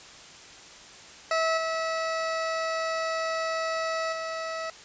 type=tone with level steps; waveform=20% pulse; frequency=649 Hz; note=E5; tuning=27 cents flat; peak=-18 / -22 / -26 dBFS; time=1.31-4.7 s; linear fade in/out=2 ms; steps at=1.57 / 4.12 s; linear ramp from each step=10 ms; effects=white hiss -47 dBFS RMS until 4.84 s + resampled to 16000 Hz